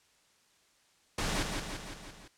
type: noise with echo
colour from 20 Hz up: pink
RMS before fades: -32 dBFS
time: 1.18-1.43 s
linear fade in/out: 5 ms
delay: 170 ms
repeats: 5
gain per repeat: -4 dB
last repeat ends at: 2.28 s
effects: white hiss -67 dBFS RMS until 2.37 s + low-pass 8000 Hz 12 dB/octave